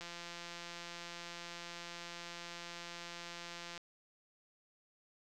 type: click train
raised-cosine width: 0.2 ms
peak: -29 dBFS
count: 649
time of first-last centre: 0.01-3.777 s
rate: 172 Hz
effects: none